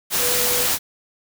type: tone in noise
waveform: sine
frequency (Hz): 489.8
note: B4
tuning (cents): -14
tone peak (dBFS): -26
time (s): 0.18-0.67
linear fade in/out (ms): 50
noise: white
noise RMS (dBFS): -20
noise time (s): 0.1-0.79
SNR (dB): -9
effects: none